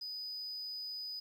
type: tone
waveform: sine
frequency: 4978 Hz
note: D#8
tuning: in tune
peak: -37 dBFS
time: 0.01-1.2 s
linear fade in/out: 10 ms
effects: tanh soft clip ceiling -39 dBFS + 11-bit